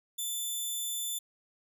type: tone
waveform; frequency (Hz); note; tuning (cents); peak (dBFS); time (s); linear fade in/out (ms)
10% pulse; 3520; A7; 0; -25; 0.18-1.19; 10
effects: none